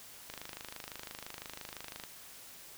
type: click train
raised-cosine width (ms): 0.2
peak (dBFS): -25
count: 46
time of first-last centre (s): 0.3-2.037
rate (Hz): 25.9
effects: white hiss -52 dBFS RMS until 2.77 s